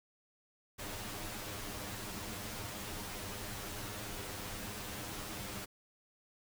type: noise with comb filter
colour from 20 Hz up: pink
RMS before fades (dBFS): -43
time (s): 0.78-5.66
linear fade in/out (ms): 20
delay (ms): 9.8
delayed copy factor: +0.8
effects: none